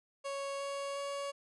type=tone with pitch steps; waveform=30% pulse; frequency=554.4 / 557.9 / 561.5 Hz; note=C#5 / C#5 / C#5; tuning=0 / +11 / +22 cents; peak=-34 dBFS; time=0.24-1.32 s; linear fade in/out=20 ms; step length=360 ms; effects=resampled to 24000 Hz

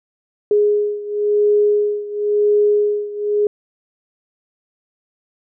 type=beating tone pair; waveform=sine; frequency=415.3 / 416.26 Hz; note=G#4 / G#4; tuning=0 / +4 cents; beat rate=0.96 Hz; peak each=-15 / -18 dBFS; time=0.51-3.47 s; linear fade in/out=2 ms; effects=none

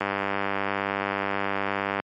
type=click train; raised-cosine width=0.5 ms; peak=-10 dBFS; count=198; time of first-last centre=0.01-2 s; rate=99 Hz; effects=high-pass 150 Hz 12 dB/octave + MP3 48 kbps

